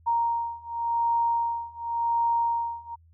sine beating tone pair, 932.3 / 933.2 Hz, A#5 / A#5, 0 / +2 cents, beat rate 0.9 Hz, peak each -27 / -26 dBFS, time 0.06-2.96 s, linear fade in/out 20 ms, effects added 82 Hz sine -54 dBFS peak until 3.13 s

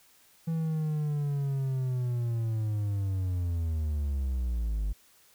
triangle linear sweep, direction down, 164.81 to 48.81 Hz, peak -25 dBFS, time 0.47-4.93 s, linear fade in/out 10 ms, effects white hiss -61 dBFS RMS until 5.34 s

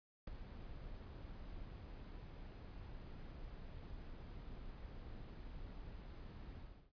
brown noise with ADSR envelope, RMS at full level -41 dBFS, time 0.27-6.92 s, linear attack 5 ms, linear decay 12 ms, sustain -10 dB, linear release 360 ms, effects resampled to 11025 Hz

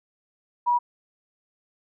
sine tone, 966 Hz, B5, 39 cents flat, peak -18 dBFS, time 0.66-0.79 s, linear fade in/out 20 ms, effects none

